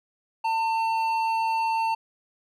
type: tone with hard clipping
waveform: sine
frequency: 899 Hz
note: A5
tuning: 37 cents sharp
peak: -24 dBFS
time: 0.44-1.95 s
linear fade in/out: 10 ms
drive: 8 dB
effects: none